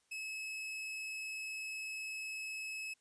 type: tone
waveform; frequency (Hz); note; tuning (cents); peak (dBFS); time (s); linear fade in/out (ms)
40% pulse; 2584; E7; -35; -39; 0.11-2.94; 10
effects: white hiss -75 dBFS RMS until 3 s + resampled to 22050 Hz